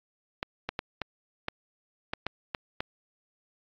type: clicks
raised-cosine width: 0.3 ms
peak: -14 dBFS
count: 9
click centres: 0.429 / 0.69 / 0.791 / 1.017 / 1.484 / 2.135 / 2.266 / 2.548 / 2.805 s
effects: low-pass 5000 Hz 12 dB/octave + AAC 64 kbps